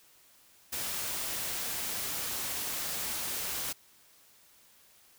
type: noise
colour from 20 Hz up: white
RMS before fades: -35 dBFS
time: 0.72-3.73 s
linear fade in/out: 10 ms
effects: white hiss -61 dBFS RMS until 5.18 s